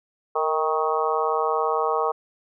harmonic tone with a mistuned harmonic, 157.6 Hz, D#3, 23 cents sharp, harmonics 3 / 4 / 5 / 6 / 7 / 8, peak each -25 / -29 / -27 / -30 / -26 / -30 dBFS, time 0.35-2.12 s, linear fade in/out 10 ms, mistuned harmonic 3, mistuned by -32 cents, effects none

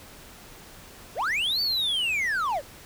triangle linear two-way sweep, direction up then down, 349.2 to 4600 to 488.4 Hz, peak -22 dBFS, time 1.15-2.62 s, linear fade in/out 50 ms, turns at 1.61 s, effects pink hiss -47 dBFS RMS until 2.85 s

